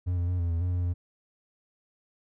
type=tone with pitch steps; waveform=triangle; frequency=89.5 / 87.1 / 89.9 / 85.7 / 83.6 / 89.7 / 88.8 / 87.8 Hz; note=F2 / F2 / F#2 / F2 / E2 / F2 / F2 / F2; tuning=+43 / -4 / -49 / -32 / +25 / +47 / +29 / +10 cents; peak=-23 dBFS; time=0.06-0.94 s; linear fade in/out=20 ms; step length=110 ms; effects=none